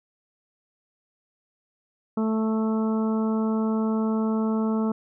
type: harmonic tone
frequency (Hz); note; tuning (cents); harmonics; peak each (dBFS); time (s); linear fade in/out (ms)
220; A3; 0; 1 / 2 / 3 / 4 / 5 / 6; -22 / -30 / -37 / -37 / -39 / -39; 2.17-4.92; 5
effects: none